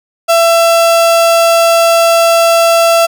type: tone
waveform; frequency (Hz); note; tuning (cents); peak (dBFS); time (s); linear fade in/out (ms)
35% pulse; 670; E5; +28; -4; 0.28-3.07; 20
effects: none